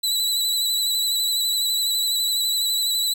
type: tone with vibrato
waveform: sawtooth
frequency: 3957 Hz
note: B7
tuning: 3 cents sharp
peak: -17 dBFS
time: 0.03-3.14 s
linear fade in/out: 10 ms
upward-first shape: sine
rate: 12 Hz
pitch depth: 33 cents each way
effects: none